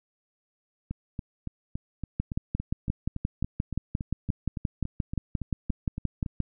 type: two click trains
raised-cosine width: 5 ms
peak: -20 / -14 dBFS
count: 20 / 25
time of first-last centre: 0.91-6.262 / 2.2-6.403 s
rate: 3.55 / 5.71 Hz
effects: none